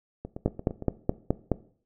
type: two click trains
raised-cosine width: 2 ms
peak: -22 / -9 dBFS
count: 6 / 6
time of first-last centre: 0.25-0.823 / 0.46-1.517 s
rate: 8.72 / 4.73 Hz
effects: noise-tail reverb RT60 0.5 s tail -18 dB re dry